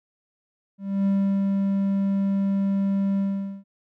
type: tone with ADSR envelope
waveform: triangle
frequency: 196.6 Hz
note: G3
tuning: 5 cents sharp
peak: -16 dBFS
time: 0.78-3.64 s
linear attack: 280 ms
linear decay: 350 ms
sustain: -2 dB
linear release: 450 ms
effects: none